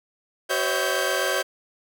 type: tone cluster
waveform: sawtooth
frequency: 377 / 511 / 559 / 647 / 1574 Hz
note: F#4 / C5 / C#5 / E5 / G6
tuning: +32 / -41 / +14 / -32 / +7 cents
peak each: -26 / -26 / -24 / -26 / -23 dBFS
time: 0.49-1.43 s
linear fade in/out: 20 ms
effects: none